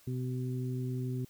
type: harmonic tone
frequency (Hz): 126.9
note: B2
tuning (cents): +47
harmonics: 1 / 2 / 3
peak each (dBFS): -33 / -39 / -43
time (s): 0.07-1.25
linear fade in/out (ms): 5
effects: white hiss -62 dBFS RMS until 1.29 s